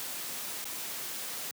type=noise with dropouts; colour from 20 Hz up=white; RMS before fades=-38 dBFS; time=0-1.51 s; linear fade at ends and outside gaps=0 ms; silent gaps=0.643-0.654 s; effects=high-pass 150 Hz 12 dB/octave